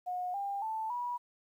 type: tone with pitch steps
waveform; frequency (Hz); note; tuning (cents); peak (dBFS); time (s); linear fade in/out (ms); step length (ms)
sine; 724 / 798.7 / 881.1 / 972; F#5 / G5 / A5 / B5; -38 / +32 / +2 / -28; -33; 0.06-1.18; 20; 280
effects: 11-bit